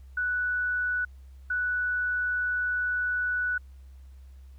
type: tone pair in turn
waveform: sine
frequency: 1480 / 1480 Hz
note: F#6 / F#6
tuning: 0 / 0 cents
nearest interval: unison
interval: 0 cents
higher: neither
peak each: -25 dBFS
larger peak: neither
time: 0.17-1.05 / 1.5-3.58 s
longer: second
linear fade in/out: 5 ms
effects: added 66 Hz sine -45 dBFS peak until 4.58 s + pink hiss -68 dBFS RMS until 4.58 s